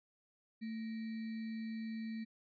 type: tone with sample-and-hold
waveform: sine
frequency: 222.8 Hz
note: A3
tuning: 22 cents sharp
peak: -39 dBFS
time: 0.61-2.25 s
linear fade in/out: 20 ms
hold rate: 2100 Hz
effects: resampled to 11025 Hz